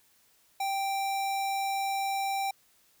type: tone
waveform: square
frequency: 784 Hz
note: G5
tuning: in tune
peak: -29 dBFS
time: 0.6-2.51 s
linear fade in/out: 5 ms
effects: white hiss -65 dBFS RMS until 3 s